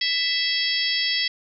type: harmonic tone with a mistuned harmonic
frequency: 656 Hz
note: E5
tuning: 9 cents flat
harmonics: 3 / 4 / 5 / 6 / 7 / 8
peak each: -27 / -32 / -26 / -32 / -27 / -27 dBFS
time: 0.01-1.28 s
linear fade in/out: 5 ms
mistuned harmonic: 3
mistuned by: +19 cents
effects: none